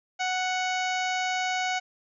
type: harmonic tone with a mistuned harmonic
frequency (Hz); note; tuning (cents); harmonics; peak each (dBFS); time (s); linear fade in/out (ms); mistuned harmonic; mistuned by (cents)
740; F#5; 0; 1 / 2 / 3 / 4 / 5 / 6 / 7 / 8 / 9; -28 / -33 / -32 / -37 / -41 / -43 / -44 / -45 / -41; 0.19-1.8; 20; 5; +41
effects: none